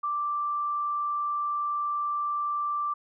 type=tone; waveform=sine; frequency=1174.7 Hz; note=D6; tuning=in tune; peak=-26 dBFS; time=0.03-2.94 s; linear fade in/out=10 ms; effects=none